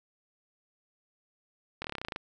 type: slowing click train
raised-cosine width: 0.3 ms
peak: -19 dBFS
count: 12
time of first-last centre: 1.82-2.161 s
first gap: 24 ms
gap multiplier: 1.05
effects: none